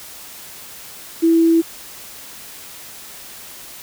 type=tone; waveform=sine; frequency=330 Hz; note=E4; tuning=2 cents sharp; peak=-10 dBFS; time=1.22-1.62 s; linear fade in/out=20 ms; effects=white hiss -37 dBFS RMS until 3.82 s